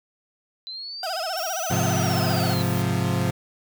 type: linear two-way sweep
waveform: sine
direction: up then down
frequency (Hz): 4002 to 6350 to 4002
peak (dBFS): -32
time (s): 0.67-2.62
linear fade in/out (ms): 0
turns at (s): 1.82
type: tone with vibrato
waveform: 35% pulse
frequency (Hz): 700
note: F5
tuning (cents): +4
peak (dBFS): -25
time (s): 1.03-2.54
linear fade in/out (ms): 2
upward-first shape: sine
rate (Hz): 15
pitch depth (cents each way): 180
type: noise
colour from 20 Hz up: violet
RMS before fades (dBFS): -37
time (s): 1.37-2.82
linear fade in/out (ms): 5
type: chord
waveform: 35% pulse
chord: F minor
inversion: first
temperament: equal with one note detuned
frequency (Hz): 104.43 / 130.81 / 174.61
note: Ab2 / C3 / F3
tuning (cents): +10 / 0 / 0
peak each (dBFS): -24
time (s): 1.7-3.31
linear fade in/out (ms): 10
effects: none